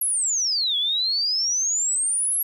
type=exponential two-way sweep; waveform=sine; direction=down then up; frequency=11520 to 3322 to 11520 Hz; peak=-20 dBFS; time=0.01-2.43 s; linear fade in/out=5 ms; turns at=0.77 s; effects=9-bit